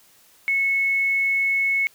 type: tone with quantisation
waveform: sine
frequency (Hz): 2197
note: C#7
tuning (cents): -16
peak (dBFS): -18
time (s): 0.48-1.87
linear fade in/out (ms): 0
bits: 8
effects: white hiss -55 dBFS RMS until 1.94 s